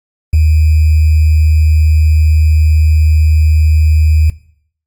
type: tone with sample-and-hold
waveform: sine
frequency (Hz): 77.78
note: D#2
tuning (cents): 0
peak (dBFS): -5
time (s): 0.33-4.3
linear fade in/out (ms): 5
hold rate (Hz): 2450
effects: noise-tail reverb RT60 0.6 s tail -19 dB re dry + AAC 64 kbps